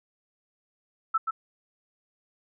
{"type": "tone with echo", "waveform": "sine", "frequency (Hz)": 1318.5, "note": "E6", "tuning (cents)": 0, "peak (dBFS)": -20, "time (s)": [1.14, 1.18], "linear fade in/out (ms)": 10, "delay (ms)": 130, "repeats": 1, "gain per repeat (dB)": -5, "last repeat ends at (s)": 1.31, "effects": []}